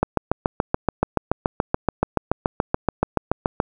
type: click train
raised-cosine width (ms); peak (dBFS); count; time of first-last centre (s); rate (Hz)
1; -3; 26; 0.03-3.601; 7
effects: none